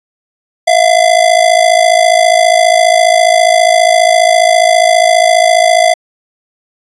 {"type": "ring-modulated tone", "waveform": "square", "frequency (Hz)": 680, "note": "F5", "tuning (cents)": -46, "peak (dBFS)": -3, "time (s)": [0.67, 5.94], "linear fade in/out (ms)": 10, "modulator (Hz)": 27.4, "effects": ["resampled to 24000 Hz"]}